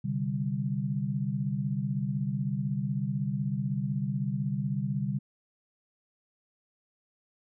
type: chord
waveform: sine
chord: C suspended second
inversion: none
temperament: equal with one note detuned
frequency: 130.81 / 146.83 / 196.56 Hz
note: C3 / D3 / G3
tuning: 0 / 0 / +5 cents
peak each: -32 dBFS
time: 0.04-5.19 s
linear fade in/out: 10 ms
effects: none